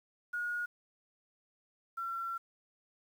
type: tone pair in turn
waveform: sine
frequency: 1441 / 1358.1 Hz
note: F#6 / F6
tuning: -46 / -49 cents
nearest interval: minor second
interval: 103 cents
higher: first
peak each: -33 / -35 dBFS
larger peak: first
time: 0.33-0.66 / 1.97-2.38 s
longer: second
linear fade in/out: 10 ms
effects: 10-bit